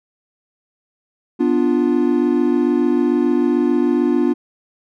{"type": "chord", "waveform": "triangle", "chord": "B diminished", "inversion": "none", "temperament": "equal", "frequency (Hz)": [246.9, 293.7, 349.2], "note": ["B3", "D4", "F4"], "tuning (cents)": [0, 0, 0], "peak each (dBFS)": -16, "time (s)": [1.39, 4.34], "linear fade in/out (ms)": 20, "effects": []}